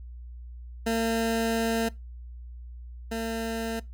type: tone pair in turn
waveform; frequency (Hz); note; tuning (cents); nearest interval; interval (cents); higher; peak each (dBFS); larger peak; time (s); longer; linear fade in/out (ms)
20% pulse; 227.1 / 226.3; A#3 / A3; -45 / +49; unison; 6; first; -19 / -24; first; 0.86-1.89 / 3.11-3.8; first; 10
effects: noise-tail reverb RT60 0.2 s tail -21 dB re dry + added 60 Hz sine -39 dBFS peak until 3.93 s